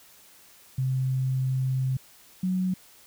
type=tone pair in turn; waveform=sine; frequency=130.81 / 184.99 Hz; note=C3 / F#3; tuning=0 / 0 cents; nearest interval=tritone; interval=600 cents; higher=second; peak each=-23 dBFS; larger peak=neither; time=0.78-1.97 / 2.43-2.74 s; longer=first; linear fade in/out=5 ms; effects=white hiss -54 dBFS RMS until 3.06 s